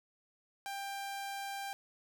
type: tone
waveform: sawtooth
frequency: 792 Hz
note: G5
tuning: 18 cents sharp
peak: -35 dBFS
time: 0.66-1.73 s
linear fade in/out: 0 ms
effects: none